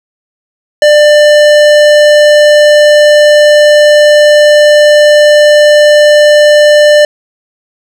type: tone with hard clipping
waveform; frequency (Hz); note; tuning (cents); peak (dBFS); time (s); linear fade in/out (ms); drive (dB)
sine; 595; D5; +22; -3; 0.82-7.05; 2; 17
effects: none